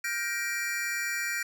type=chord; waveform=square; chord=G minor seventh; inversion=third; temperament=just; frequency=1411.2 / 1568 / 1881.6 / 2352 Hz; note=F6 / G6 / Bb6 / D7; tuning=+18 / 0 / +16 / +2 cents; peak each=-39 / -37 / -34 / -35 dBFS; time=0.04-1.43 s; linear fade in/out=5 ms; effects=none